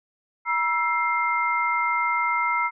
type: tone cluster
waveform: sine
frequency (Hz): 956 / 1329 / 2107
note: A#5 / E6 / C7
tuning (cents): +43 / +14 / +12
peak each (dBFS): -25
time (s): 0.45-2.71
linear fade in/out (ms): 50
effects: none